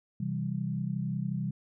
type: chord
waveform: sine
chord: C major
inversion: none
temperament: equal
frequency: 130.81 / 164.81 / 196 Hz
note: C3 / E3 / G3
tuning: 0 / 0 / 0 cents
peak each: -34 dBFS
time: 0.2-1.51 s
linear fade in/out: 5 ms
effects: none